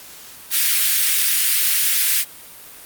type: high-pass noise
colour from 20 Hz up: white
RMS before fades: -17 dBFS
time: 0.5-2.25 s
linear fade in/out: 50 ms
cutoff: 1700 Hz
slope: 24 dB/octave
effects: white hiss -40 dBFS RMS until 2.85 s + Opus 48 kbps